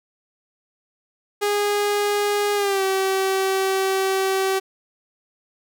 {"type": "tone with pitch glide", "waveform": "sawtooth", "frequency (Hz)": [411.2, 383.7], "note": ["G#4", "G4"], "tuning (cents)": [-17, -37], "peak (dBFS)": -15, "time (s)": [1.41, 4.6], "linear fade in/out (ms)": 20, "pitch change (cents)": -120, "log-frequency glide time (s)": [2.55, 2.83], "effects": []}